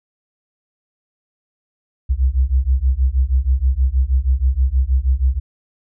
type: beating tone pair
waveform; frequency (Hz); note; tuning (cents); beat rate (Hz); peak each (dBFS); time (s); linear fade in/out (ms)
sine; 62.1 / 68.4; B1 / C#2; +10 / -23; 6.3; -16; 2.09-5.4; 20
effects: none